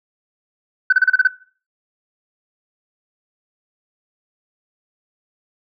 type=tone bursts; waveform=sine; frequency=1515 Hz; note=F#6; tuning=40 cents sharp; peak=-7 dBFS; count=7; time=0.9-1.274 s; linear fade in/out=5 ms; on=26 ms; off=32 ms; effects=noise-tail reverb RT60 0.4 s tail -18 dB re dry + tanh soft clip ceiling -4 dBFS